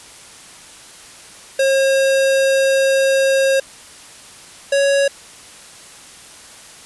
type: tone pair in turn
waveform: square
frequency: 539 / 556.4 Hz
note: C#5 / C#5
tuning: -49 / +6 cents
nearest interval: minor second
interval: 55 cents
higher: second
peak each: -13 dBFS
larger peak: neither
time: 1.59-3.6 / 4.72-5.08 s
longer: first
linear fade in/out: 5 ms
effects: white hiss -40 dBFS RMS until 6.85 s + resampled to 24000 Hz